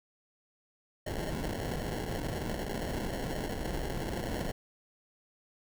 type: noise with sample-and-hold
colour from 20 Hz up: pink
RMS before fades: -35 dBFS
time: 1.06-4.52 s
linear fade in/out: 10 ms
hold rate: 1225 Hz
effects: none